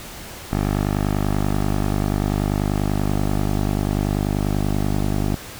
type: tone with low-pass filter sweep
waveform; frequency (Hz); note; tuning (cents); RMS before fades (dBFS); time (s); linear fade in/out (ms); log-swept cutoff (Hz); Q
10% pulse; 50.3; G1; +45; -21; 0.51-5.36; 10; 1500 to 680; 0.77
effects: pink hiss -36 dBFS RMS until 5.59 s